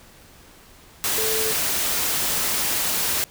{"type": "tone in noise", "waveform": "sine", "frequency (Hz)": 440, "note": "A4", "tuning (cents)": 0, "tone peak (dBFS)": -26, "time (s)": [1.18, 1.52], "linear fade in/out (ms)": 0, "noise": "white", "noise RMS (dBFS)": -23, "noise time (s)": [1.04, 3.24], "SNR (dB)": -6, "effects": ["pink hiss -49 dBFS RMS until 3.3 s"]}